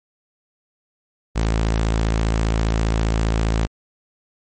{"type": "tone", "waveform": "sawtooth", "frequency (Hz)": 55, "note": "A1", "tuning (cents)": 0, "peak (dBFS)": -13, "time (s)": [1.35, 3.67], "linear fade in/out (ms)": 20, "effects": ["MP3 32 kbps"]}